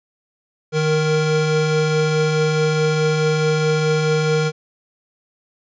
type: tone pair together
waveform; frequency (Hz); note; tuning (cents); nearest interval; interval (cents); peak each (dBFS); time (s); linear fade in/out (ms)
square; 154.1 / 467; D#3 / A#4; -16 / +3; octave + perfect fifth; 1919; -19; 0.72-4.52; 50
effects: resampled to 16000 Hz